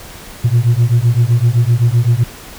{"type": "beating tone pair", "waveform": "sine", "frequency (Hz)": [115.1, 122.9], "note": ["A#2", "B2"], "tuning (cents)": [-22, -8], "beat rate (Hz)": 7.8, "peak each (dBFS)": -10, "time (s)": [0.44, 2.24], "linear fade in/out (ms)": 10, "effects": ["tanh soft clip ceiling -5 dBFS", "pink hiss -34 dBFS RMS until 2.58 s"]}